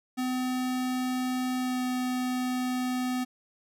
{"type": "tone with pitch glide", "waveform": "square", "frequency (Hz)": [254.1, 252.2], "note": ["B3", "B3"], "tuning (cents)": [49, 36], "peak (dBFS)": -28, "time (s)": [0.17, 3.25], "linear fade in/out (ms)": 20, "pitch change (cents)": -13, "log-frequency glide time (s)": [1.58, 1.83], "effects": []}